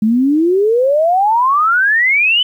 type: exponential sweep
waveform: sine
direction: up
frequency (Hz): 209.3 to 3057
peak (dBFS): -9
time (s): 0.02-2.43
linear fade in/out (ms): 5
effects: 8-bit